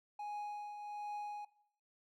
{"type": "tone with tremolo", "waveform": "triangle", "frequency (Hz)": 830.6, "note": "G#5", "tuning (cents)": 0, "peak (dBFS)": -37, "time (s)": [0.19, 1.45], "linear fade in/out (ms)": 5, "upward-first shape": "triangle", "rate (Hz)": 1.3, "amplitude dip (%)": 50, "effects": ["noise-tail reverb RT60 0.7 s tail -20 dB re dry"]}